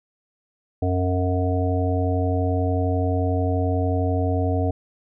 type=harmonic tone; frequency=91.3 Hz; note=F#2; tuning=23 cents flat; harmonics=1 / 3 / 5 / 7 / 8; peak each=-21 / -26 / -28 / -29 / -30 dBFS; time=0.82-4.71 s; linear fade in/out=5 ms; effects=none